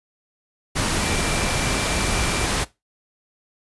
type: tone in noise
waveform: sine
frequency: 2353 Hz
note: D7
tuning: 3 cents sharp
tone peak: -33 dBFS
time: 1-2.47 s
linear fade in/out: 20 ms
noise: pink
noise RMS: -22 dBFS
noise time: 0.75-2.65 s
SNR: -14 dB
effects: noise-tail reverb RT60 0.2 s tail -18 dB re dry + resampled to 24000 Hz

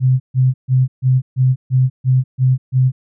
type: tone bursts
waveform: sine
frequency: 129.2 Hz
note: C3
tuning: 21 cents flat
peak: -9 dBFS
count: 9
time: 0-2.92 s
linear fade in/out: 50 ms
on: 200 ms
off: 140 ms
effects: none

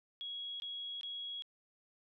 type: tone bursts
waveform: sine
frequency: 3322 Hz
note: G#7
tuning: in tune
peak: -40 dBFS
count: 3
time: 0.21-1.422 s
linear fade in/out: 0 ms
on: 390 ms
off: 21 ms
effects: none

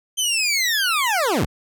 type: linear sweep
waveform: 20% pulse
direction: down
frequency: 3136 to 32.7 Hz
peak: -13 dBFS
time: 0.17-1.46 s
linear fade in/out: 20 ms
effects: none

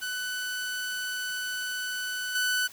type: tone with level steps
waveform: sawtooth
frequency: 1496 Hz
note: F#6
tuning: 19 cents sharp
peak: -27 / -21 dBFS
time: 0.01-2.68 s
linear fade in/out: 20 ms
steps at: 2.35 s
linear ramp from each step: 5 ms
effects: white hiss -49 dBFS RMS until 2.72 s

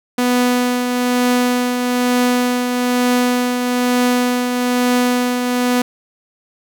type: tone with tremolo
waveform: sawtooth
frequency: 247.1 Hz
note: B3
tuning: 1 cent sharp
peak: -8 dBFS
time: 0.18-5.82 s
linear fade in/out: 5 ms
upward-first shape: triangle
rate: 1.1 Hz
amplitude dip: 45%
effects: none

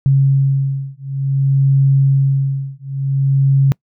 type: beating tone pair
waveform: sine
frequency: 136.4 / 136.95 Hz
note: C#3 / C#3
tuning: -28 / -21 cents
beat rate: 0.55 Hz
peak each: -14 dBFS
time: 0.06-3.72 s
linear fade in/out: 0 ms
effects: noise-tail reverb RT60 0.1 s tail -26 dB re dry

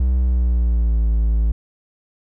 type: tone with pitch glide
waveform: triangle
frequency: 63.3 to 55.11 Hz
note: B1 to A1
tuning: +43 to +3 cents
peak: -12 dBFS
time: 0-1.52 s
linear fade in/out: 5 ms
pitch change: -240 cents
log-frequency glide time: 0.16-1.08 s
effects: none

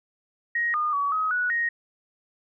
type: tone with pitch steps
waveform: sine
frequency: 1882 / 1219 / 1134 / 1268 / 1470 / 1871 Hz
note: A#6 / D#6 / C#6 / D#6 / F#6 / A#6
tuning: +16 / -36 / +39 / +32 / -12 / +6 cents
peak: -22 dBFS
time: 0.55-1.69 s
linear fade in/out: 5 ms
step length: 190 ms
effects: none

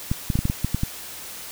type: clicks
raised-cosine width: 5 ms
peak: -9 dBFS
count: 9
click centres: 0.115 / 0.302 / 0.355 / 0.39 / 0.454 / 0.499 / 0.646 / 0.746 / 0.834 s
effects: white hiss -37 dBFS RMS until 1.51 s

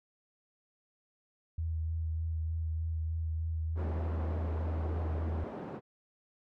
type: tone with vibrato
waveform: sine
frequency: 80.7 Hz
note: E2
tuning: 36 cents flat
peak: -31 dBFS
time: 1.58-5.44 s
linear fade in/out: 5 ms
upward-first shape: sine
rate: 3.3 Hz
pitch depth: 20 cents each way
type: band-pass noise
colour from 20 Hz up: pink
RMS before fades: -42 dBFS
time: 3.75-5.81 s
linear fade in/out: 50 ms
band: 170 to 780 Hz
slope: 12 dB/octave
effects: none

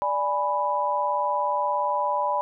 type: chord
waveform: sine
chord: G# diminished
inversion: second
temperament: equal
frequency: 587.3 / 830.6 / 987.8 Hz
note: D5 / G#5 / B5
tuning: 0 / 0 / 0 cents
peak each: -28 / -28 / -24 dBFS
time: 0.02-2.41 s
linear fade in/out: 0 ms
effects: none

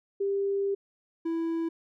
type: tone pair in turn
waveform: sine / triangle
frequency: 396.6 / 330 Hz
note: G4 / E4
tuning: +20 / +2 cents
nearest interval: minor third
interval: 318 cents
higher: first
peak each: -25 dBFS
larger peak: neither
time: 0.2-0.75 / 1.25-1.69 s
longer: first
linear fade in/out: 10 ms
effects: none

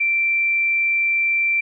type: tone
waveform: sine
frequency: 2349 Hz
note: D7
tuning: in tune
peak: -16 dBFS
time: 0-1.61 s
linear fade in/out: 10 ms
effects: none

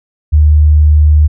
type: tone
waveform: sine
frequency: 75.6 Hz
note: D#2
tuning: 49 cents flat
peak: -3 dBFS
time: 0.32-1.28 s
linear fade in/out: 20 ms
effects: none

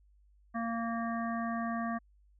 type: harmonic tone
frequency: 230.4 Hz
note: A#3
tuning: 20 cents flat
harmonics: 1 / 3 / 5 / 7 / 8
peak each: -34 / -38 / -39 / -46 / -45 dBFS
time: 0.54-1.99 s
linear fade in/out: 20 ms
effects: added 50 Hz sine -61 dBFS peak until 2.39 s

